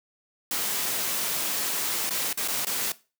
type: noise with dropouts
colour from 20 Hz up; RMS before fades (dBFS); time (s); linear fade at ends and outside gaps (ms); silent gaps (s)
white; -28; 0.51-2.92; 2; 2.095-2.107 / 2.329-2.374 / 2.477-2.483 / 2.649-2.668
effects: noise-tail reverb RT60 0.3 s tail -18 dB re dry + high-pass 150 Hz 12 dB/octave